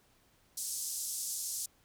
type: band-pass noise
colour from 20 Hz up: white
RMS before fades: -38 dBFS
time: 0.57-1.66 s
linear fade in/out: 5 ms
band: 5300 to 11000 Hz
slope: 24 dB/octave
effects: pink hiss -68 dBFS RMS until 1.84 s